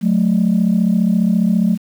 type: tone pair together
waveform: sine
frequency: 183.57 / 218.3 Hz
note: F#3 / A3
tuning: -13 / -13 cents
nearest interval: minor third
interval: 300 cents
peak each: -13 dBFS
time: 0.01-1.78 s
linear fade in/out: 50 ms
effects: tanh soft clip ceiling -7 dBFS + 7-bit